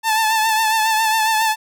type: tone with vibrato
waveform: sawtooth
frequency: 880 Hz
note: A5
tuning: in tune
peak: -11 dBFS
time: 0.03-1.56 s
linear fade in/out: 50 ms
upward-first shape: triangle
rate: 7.3 Hz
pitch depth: 48 cents each way
effects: none